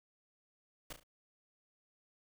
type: noise with echo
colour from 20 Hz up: pink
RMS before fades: -45 dBFS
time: 0.9-0.93 s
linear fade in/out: 5 ms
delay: 35 ms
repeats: 3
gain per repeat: -8 dB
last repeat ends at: 1.035 s
effects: none